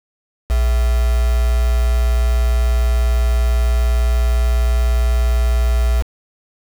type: tone with quantisation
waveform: sine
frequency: 59.8 Hz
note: A#1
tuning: 45 cents sharp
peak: -12 dBFS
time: 0.49-6.03 s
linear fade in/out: 20 ms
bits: 4
effects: none